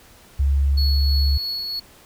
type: tone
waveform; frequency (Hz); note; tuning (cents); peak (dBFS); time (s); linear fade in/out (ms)
sine; 69.5; C#2; +5; -15; 0.39-1.38; 10
type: tone with tremolo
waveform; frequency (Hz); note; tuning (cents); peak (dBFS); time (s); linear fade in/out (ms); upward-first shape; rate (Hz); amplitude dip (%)
triangle; 4376; C#8; -23; -22; 0.77-1.8; 10; triangle; 3.1; 30
effects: pink hiss -49 dBFS RMS until 2.05 s